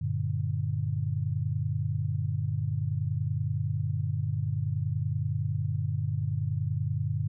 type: chord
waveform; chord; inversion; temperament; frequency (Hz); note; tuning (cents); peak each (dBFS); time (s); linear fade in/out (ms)
sine; G minor; none; equal with one note detuned; 95.98 / 116.54 / 146.83; G2 / Bb2 / D3; -36 / 0 / 0; -31; 0.01-7.28; 10
effects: none